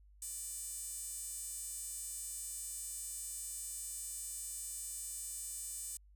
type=tone with high-pass filter; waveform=sawtooth; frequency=595 Hz; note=D5; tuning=22 cents sharp; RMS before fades=-44 dBFS; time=0.22-5.97 s; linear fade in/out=2 ms; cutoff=8200 Hz; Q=4.3; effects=added 50 Hz sine -59 dBFS peak until 6.15 s

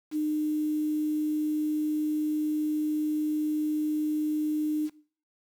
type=tone with quantisation; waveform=sine; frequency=304.5 Hz; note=D#4; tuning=37 cents flat; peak=-25 dBFS; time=0.11-4.9 s; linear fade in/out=50 ms; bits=8; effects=noise-tail reverb RT60 0.5 s tail -20 dB re dry

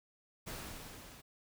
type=noise with level ramp; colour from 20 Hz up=pink; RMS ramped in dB=-43 to -55 dBFS; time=0.46-1.22 s; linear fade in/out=20 ms; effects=none

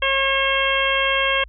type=harmonic tone with a mistuned harmonic; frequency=542 Hz; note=C#5; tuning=39 cents flat; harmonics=1 / 2 / 3 / 4 / 5 / 6; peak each=-24 / -24 / -24 / -24 / -24 / -24 dBFS; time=0.02-1.44 s; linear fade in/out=5 ms; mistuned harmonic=6; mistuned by=-17 cents; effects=added 53 Hz sine -39 dBFS peak until 1.48 s

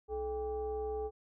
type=tone with frequency modulation; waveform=sine; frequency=429.3 Hz; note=A4; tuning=43 cents flat; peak=-34 dBFS; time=0.08-1.11 s; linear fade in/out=50 ms; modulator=366 Hz; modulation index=0.73; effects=none

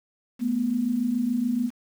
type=tone pair together; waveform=sine; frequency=218.3 / 245.3 Hz; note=A3 / B3; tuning=-13 / -12 cents; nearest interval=major second; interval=201 cents; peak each=-28 / -23 dBFS; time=0.39-1.71 s; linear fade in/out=50 ms; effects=8-bit

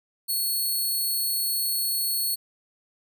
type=tone; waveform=5% pulse; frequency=4367 Hz; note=C#8; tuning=27 cents flat; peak=-17 dBFS; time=0.28-2.36 s; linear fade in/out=20 ms; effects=none

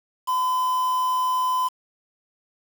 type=tone with quantisation; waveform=triangle; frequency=1016 Hz; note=B5; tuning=49 cents sharp; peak=-18 dBFS; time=0.27-1.69 s; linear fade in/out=20 ms; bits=6; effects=none

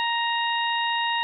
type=harmonic tone; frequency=935 Hz; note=A#5; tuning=5 cents sharp; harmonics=1 / 2 / 3 / 4; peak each=-25 / -28 / -30 / -31 dBFS; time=0-1.23 s; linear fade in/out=0 ms; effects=none

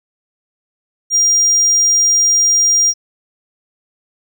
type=tone; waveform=triangle; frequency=5700 Hz; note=F8; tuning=34 cents sharp; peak=-8 dBFS; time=1.1-2.94 s; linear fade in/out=50 ms; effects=none

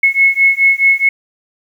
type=beating tone pair; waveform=sine; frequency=2184 / 2188.7 Hz; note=C#7 / C#7; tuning=-26 / -23 cents; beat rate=4.7 Hz; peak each=-11 dBFS; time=0.03-1.09 s; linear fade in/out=5 ms; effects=7-bit

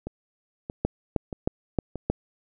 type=two click trains; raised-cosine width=2 ms; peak=-19 / -9 dBFS; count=4 / 5; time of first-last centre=0.07-1.957 / 0.85-2.1 s; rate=1.59 / 3.2 Hz; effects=none

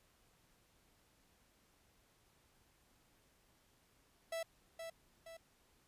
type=tone with echo; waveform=45% pulse; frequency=659.3 Hz; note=E5; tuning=in tune; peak=-39 dBFS; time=4.32-4.43 s; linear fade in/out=5 ms; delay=470 ms; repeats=2; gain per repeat=-6 dB; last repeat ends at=5.37 s; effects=pink hiss -72 dBFS RMS until 5.87 s + resampled to 32000 Hz

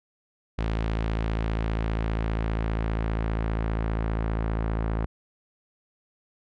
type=tone with low-pass filter sweep; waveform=sawtooth; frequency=55 Hz; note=A1; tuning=in tune; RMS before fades=-27 dBFS; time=0.58-5.06 s; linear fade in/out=10 ms; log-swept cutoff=3400 to 1500 Hz; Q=0.91; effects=none

